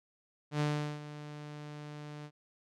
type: tone with ADSR envelope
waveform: sawtooth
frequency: 148.7 Hz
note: D3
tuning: 22 cents sharp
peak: -24 dBFS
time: 0.51-2.31 s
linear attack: 92 ms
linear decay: 390 ms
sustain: -15 dB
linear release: 61 ms
effects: low-pass 6000 Hz 12 dB/octave